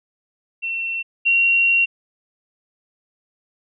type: tone pair in turn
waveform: sine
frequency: 2708 / 2746 Hz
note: E7 / F7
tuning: +46 / -30 cents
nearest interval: unison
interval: 24 cents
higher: second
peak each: -22 / -13 dBFS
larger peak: second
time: 0.62-1.03 / 1.25-1.86 s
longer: second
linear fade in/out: 20 ms
effects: none